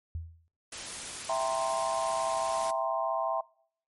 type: tone with exponential decay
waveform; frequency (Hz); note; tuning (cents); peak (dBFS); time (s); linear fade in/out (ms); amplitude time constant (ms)
sine; 82.41; E2; 0; -30; 0.15-0.48; 0; 70
type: noise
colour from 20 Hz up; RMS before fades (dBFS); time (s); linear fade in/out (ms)
white; -39; 0.72-2.71; 5
type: chord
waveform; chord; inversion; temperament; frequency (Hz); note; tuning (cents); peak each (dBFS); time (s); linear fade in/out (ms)
sine; C dominant seventh; first; equal; 659.3 / 784 / 932.3 / 1046.5; E5 / G5 / Bb5 / C6; 0 / 0 / 0 / 0; -30 / -34 / -35 / -33; 1.29-3.41; 5
effects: noise-tail reverb RT60 0.6 s tail -24 dB re dry + MP3 48 kbps